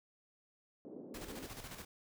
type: band-pass noise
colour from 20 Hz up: pink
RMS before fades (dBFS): -50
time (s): 0.85-1.47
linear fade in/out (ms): 0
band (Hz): 240 to 470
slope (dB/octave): 24
type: noise with tremolo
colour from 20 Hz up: pink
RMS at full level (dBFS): -47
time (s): 1.14-1.85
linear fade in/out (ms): 5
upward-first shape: square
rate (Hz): 14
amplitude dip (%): 50
effects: none